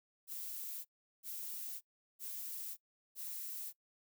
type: noise bursts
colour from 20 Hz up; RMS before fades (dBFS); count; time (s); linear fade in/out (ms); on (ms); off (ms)
violet; -44; 4; 0.27-3.73; 50; 580; 380
effects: noise-tail reverb RT60 0.1 s tail -21 dB re dry